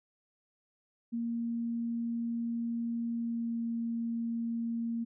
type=tone with pitch glide; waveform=sine; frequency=233.1 to 231.5 Hz; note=A#3 to A#3; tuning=0 to -12 cents; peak=-31 dBFS; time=1.12-5.05 s; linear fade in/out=20 ms; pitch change=-12 cents; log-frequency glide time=3.13-3.61 s; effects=none